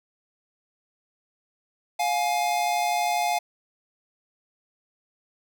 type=tone pair together; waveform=square; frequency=705.7 / 838 Hz; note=F5 / G#5; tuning=+18 / +15 cents; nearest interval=minor third; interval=297 cents; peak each=-25 / -27 dBFS; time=1.99-3.39 s; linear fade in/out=10 ms; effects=none